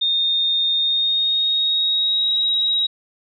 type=tone with pitch glide; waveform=sine; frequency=3665 to 3821 Hz; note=A#7 to A#7; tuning=-30 to +42 cents; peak=-16 dBFS; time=0.01-2.87 s; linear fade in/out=10 ms; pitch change=+72 cents; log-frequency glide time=0.74-2.34 s; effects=none